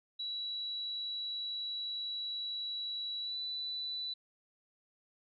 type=tone with pitch glide; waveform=sine; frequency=3917 to 3976 Hz; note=B7 to B7; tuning=-15 to +11 cents; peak=-36 dBFS; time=0.19-4.14 s; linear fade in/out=10 ms; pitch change=+26 cents; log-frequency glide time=3.21-3.37 s; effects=none